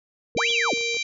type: tone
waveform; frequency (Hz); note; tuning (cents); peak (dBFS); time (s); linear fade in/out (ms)
sine; 466.2; A#4; 0; -30; 0.35-0.97; 0
type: linear two-way sweep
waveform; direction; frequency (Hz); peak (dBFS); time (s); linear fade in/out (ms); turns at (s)
sine; up then down; 60 to 3472 to 170.8; -22; 0.36-0.74; 5; 0.5
type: harmonic tone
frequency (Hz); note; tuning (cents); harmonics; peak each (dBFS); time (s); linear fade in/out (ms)
784; G5; 0; 3 / 4 / 5 / 6 / 7 / 8 / 9; -26 / -37 / -30 / -38 / -41 / -36 / -42; 0.37-1.03; 5
type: clicks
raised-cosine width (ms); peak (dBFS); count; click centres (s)
1; -32; 4; 0.505 / 0.775 / 0.81 / 0.945
effects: none